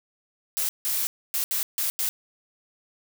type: noise bursts at uneven times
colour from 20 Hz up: blue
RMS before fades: -26 dBFS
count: 6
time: 0.57-0.69 / 0.85-1.07 / 1.34-1.44 / 1.51-1.63 / 1.78-1.9 / 1.99-2.09 s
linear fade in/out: 0 ms
effects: none